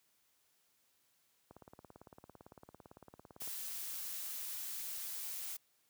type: click train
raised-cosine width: 1 ms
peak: -39 dBFS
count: 36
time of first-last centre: 1.51-3.476 s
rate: 17.8 Hz
type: noise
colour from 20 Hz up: blue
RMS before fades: -43 dBFS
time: 3.4-5.57 s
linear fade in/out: 10 ms
effects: white hiss -75 dBFS RMS until 5.89 s + high-pass 60 Hz 12 dB/octave